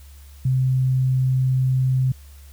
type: tone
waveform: sine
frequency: 130 Hz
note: C3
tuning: 11 cents flat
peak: -16 dBFS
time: 0.45-2.12 s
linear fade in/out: 5 ms
effects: added 70 Hz sine -41 dBFS peak until 2.52 s + white hiss -53 dBFS RMS until 2.52 s